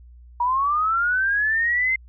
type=linear sweep; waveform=sine; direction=up; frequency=947 to 2093 Hz; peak=-18 dBFS; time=0.4-1.96 s; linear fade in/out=5 ms; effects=added 60 Hz sine -43 dBFS peak until 2.08 s